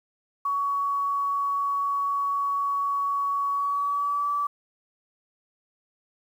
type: tone with pitch glide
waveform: sine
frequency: 1124 to 1154.9 Hz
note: C#6 to D6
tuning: +24 to -29 cents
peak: -23 dBFS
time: 0.45-4.47 s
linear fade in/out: 5 ms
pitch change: +47 cents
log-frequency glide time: 3.5-4.3 s
effects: 9-bit